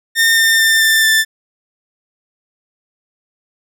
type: tone with pitch steps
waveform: sawtooth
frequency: 1819 / 1806.4 / 1794 / 1781.6 / 1769.3 Hz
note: A#6 / A6 / A6 / A6 / A6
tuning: -43 / +45 / +33 / +21 / +9 cents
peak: -6 dBFS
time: 0.15-1.25 s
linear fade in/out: 50 ms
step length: 220 ms
effects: none